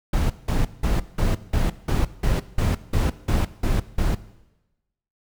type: noise bursts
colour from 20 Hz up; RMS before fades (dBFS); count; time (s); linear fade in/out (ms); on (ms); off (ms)
brown; -20; 12; 0.13-4.15; 5; 170; 180
effects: noise-tail reverb RT60 1.0 s tail -17 dB re dry